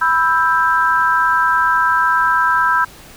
sine chord, E minor, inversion second, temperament just, 988.9 / 1318.5 / 1582.2 Hz, B5 / E6 / G6, +2 / 0 / +16 cents, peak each -16 dBFS, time 0.01-2.85 s, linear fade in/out 10 ms, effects pink hiss -40 dBFS RMS until 3.16 s

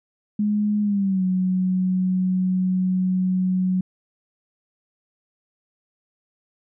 sine tone with pitch glide, 208.8 to 184.95 Hz, G#3 to F#3, +10 to 0 cents, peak -18 dBFS, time 0.39-3.81 s, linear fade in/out 5 ms, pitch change -210 cents, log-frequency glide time 0.82-1.24 s, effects none

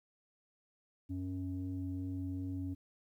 sine tone pair together, 92.9 / 276.1 Hz, F#2 / C#4, +7 / -7 cents, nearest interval octave + perfect fifth, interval 1886 cents, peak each -38 / -38 dBFS, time 1.09-2.75 s, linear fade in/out 20 ms, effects tanh soft clip ceiling -31 dBFS + 12-bit

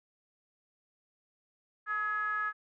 triangle ring-modulated tone, 204.1 Hz, G#3, 30 cents flat, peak -25 dBFS, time 1.86-2.53 s, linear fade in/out 50 ms, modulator 1480 Hz, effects none

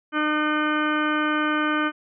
harmonic tone, 303.4 Hz, D#4, 44 cents flat, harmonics 1 / 2 / 3 / 4 / 5 / 6 / 7 / 8 / 10, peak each -24 / -32 / -35 / -26 / -26 / -37 / -36 / -36 / -36 dBFS, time 0.12-1.92 s, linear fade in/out 50 ms, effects none

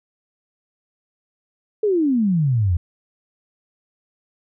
sine exponential sweep, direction down, 441.8 to 81.4 Hz, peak -15 dBFS, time 1.83-2.77 s, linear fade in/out 5 ms, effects none

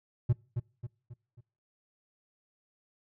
triangle tone with echo, 120 Hz, B2, 49 cents flat, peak -19 dBFS, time 0.29-0.33 s, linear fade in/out 10 ms, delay 270 ms, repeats 4, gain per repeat -7 dB, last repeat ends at 1.41 s, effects noise-tail reverb RT60 0.4 s tail -24 dB re dry

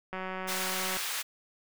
click train, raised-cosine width 0.5 ms, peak -22 dBFS, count 158, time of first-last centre 0.13-0.97 s, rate 187 Hz
pink high-pass noise, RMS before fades -34 dBFS, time 0.47-1.23 s, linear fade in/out 20 ms, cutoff 1400 Hz, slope 12 dB/octave
effects none

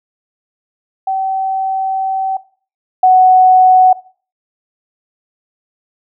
sine tone pair in turn, 767 / 743.4 Hz, G5 / F#5, -38 / +8 cents, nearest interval minor second, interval 54 cents, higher first, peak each -13 / -4 dBFS, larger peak second, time 1.07-2.37 / 3.03-3.93 s, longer first, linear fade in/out 5 ms, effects noise-tail reverb RT60 0.4 s tail -18 dB re dry

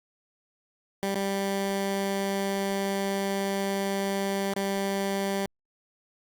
15% pulse tone with dropouts, 196.6 Hz, G3, 5 cents sharp, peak -20 dBFS, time 1.03-5.46 s, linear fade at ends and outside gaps 0 ms, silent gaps 1.145-1.155 / 4.535-4.563 s, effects Opus 48 kbps

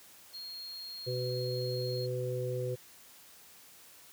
triangle tone, 4259 Hz, C8, 30 cents sharp, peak -40 dBFS, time 0.33-2.07 s, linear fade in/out 20 ms
harmonic tone, 125.3 Hz, B2, 25 cents sharp, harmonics 1 / 3 / 4, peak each -35 / -38 / -36 dBFS, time 1.06-2.76 s, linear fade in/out 20 ms
effects white hiss -56 dBFS RMS until 4.12 s + high-pass 60 Hz 12 dB/octave

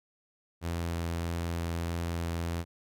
sawtooth tone with vibrato, 84.5 Hz, E2, 43 cents sharp, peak -27 dBFS, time 0.61-2.65 s, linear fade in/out 50 ms, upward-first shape triangle, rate 1.6 Hz, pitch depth 9 cents each way, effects none

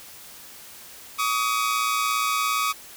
sawtooth tone pair together, 1135 / 1252.2 Hz, C#6 / D#6, +41 / +11 cents, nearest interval major second, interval 170 cents, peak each -21 dBFS, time 1.18-2.73 s, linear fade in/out 20 ms, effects white hiss -44 dBFS RMS until 2.96 s

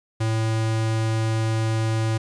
square tone, 111.4 Hz, A2, 22 cents sharp, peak -21 dBFS, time 0.2-2.18 s, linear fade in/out 10 ms, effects resampled to 22050 Hz + 10-bit

